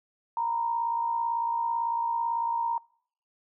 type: tone pair together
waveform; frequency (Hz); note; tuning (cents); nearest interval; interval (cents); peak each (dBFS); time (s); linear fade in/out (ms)
sine; 929.8 / 987.8; A#5 / B5; -5 / 0; minor second; 105; -26 / -35; 0.37-2.78; 2
effects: noise-tail reverb RT60 0.6 s tail -25 dB re dry